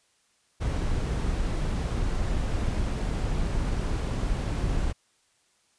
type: noise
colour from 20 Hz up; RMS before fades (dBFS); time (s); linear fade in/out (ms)
brown; -27; 0.6-4.93; 20
effects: white hiss -67 dBFS RMS until 5.78 s + resampled to 22050 Hz

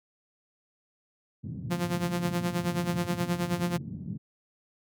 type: band-pass noise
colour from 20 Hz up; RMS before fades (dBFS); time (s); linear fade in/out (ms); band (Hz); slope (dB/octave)
white; -37; 1.43-4.18; 20; 110 to 190; 24
type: tone with tremolo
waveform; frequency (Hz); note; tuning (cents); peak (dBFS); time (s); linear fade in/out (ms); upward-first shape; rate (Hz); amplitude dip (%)
sawtooth; 174.61; F3; 0; -21; 1.7-3.78; 20; sine; 9.4; 75
effects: none

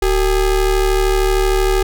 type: ring-modulated tone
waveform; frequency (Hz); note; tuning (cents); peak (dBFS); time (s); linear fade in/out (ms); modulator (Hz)
square; 207.5; G#3; -1; -10; 0.02-1.83; 5; 171
effects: none

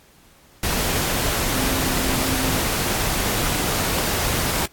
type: tone in noise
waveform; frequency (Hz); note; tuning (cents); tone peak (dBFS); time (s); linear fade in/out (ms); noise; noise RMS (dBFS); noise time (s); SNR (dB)
sine; 261.6; C4; 0; -26; 1.55-2.59; 5; pink; -22; 0.63-4.66; -7
effects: pink hiss -53 dBFS RMS until 4.72 s + AAC 64 kbps

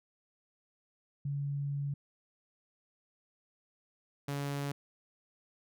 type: tone pair in turn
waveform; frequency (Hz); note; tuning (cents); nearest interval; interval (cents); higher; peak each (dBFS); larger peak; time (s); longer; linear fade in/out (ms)
sine / sawtooth; 141.7 / 141.7; C#3 / C#3; +38 / +38; unison; 0; neither; -32 / -30; second; 1.25-1.94 / 4.28-4.72; first; 5
effects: none

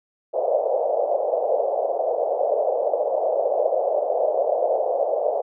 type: band-pass noise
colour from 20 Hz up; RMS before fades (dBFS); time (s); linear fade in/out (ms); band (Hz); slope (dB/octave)
pink; -22; 0.33-5.42; 20; 510 to 680; 48
effects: none

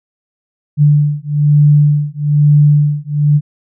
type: beating tone pair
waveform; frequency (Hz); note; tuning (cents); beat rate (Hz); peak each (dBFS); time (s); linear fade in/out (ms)
sine; 146.83 / 147.93; D3 / D3; 0 / +13; 1.1; -10; 0.77-3.41; 50
effects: none

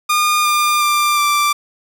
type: tone with pitch steps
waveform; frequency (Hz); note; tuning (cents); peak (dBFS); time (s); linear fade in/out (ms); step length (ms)
sawtooth; 1215 / 1201.7 / 1188.6 / 1175.6; D#6 / D6 / D6 / D6; -42 / +39 / +20 / +1; -9; 0.09-1.53; 10; 360
effects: none

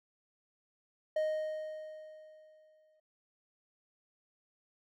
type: tone with exponential decay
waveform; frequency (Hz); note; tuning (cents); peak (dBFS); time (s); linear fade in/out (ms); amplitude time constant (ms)
triangle; 621; D#5; -3; -26; 1.16-3; 5; 400
effects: none

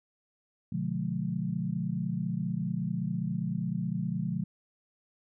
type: chord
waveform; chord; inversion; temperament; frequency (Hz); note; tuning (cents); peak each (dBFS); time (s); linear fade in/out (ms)
sine; B diminished seventh; none; just; 123.47 / 148.16 / 177.8 / 213.4; B2 / D3 / F3 / Ab3; 0 / +16 / +31 / +47; -37 / -35 / -32 / -36; 0.72-4.44; 5
effects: none

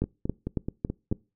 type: two click trains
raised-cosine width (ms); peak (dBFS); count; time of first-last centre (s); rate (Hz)
3; -17 / -13; 6 / 5; 0.04-1.115 / 0.02-1.125; 4.65 / 3.62
effects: noise-tail reverb RT60 0.3 s tail -24 dB re dry

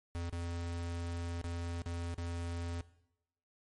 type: tone with dropouts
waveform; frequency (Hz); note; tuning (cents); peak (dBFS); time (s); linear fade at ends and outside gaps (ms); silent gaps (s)
square; 85.5; F2; -36; -37; 0.15-2.81; 0; 0.296-0.327 / 1.414-1.442 / 1.819-1.86 / 2.143-2.181
effects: noise-tail reverb RT60 0.8 s tail -18 dB re dry + MP3 48 kbps

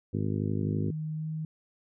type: harmonic tone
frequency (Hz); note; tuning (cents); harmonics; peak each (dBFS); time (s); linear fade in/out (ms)
51.8; G#1; -4; 2 / 3 / 4 / 5 / 6 / 7 / 8 / 9; -31 / -33 / -34 / -35 / -42 / -38 / -44 / -45; 0.13-0.91; 10
type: tone with pitch glide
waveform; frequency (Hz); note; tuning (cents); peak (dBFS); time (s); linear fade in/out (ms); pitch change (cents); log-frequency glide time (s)
sine; 155.56 to 157.1; D#3 to D#3; 0 to +17; -31; 0.63-1.45; 2; +17; 1.15-1.27
effects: none

